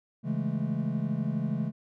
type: chord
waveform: triangle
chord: A major seventh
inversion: first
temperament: equal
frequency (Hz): 138.59 / 164.81 / 207.7 / 220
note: C#3 / E3 / G#3 / A3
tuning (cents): 0 / 0 / 0 / 0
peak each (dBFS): -31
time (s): 0.23-1.72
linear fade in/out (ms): 50
effects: none